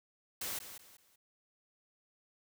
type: noise with echo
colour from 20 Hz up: white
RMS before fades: -39 dBFS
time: 0.41-0.59 s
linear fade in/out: 5 ms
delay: 190 ms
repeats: 3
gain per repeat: -10 dB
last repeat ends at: 1.16 s
effects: none